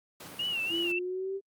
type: noise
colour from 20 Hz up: pink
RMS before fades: -45 dBFS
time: 0.2-0.92 s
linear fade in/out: 5 ms
type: tone with vibrato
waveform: sine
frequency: 2800 Hz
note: F7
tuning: 4 cents sharp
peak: -29 dBFS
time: 0.39-0.99 s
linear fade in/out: 5 ms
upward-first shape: sine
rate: 3.2 Hz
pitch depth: 100 cents each way
type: linear sweep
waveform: sine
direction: up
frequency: 329.8 to 395 Hz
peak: -31 dBFS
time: 0.69-1.41 s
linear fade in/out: 50 ms
effects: high-pass 150 Hz 12 dB/octave + Opus 48 kbps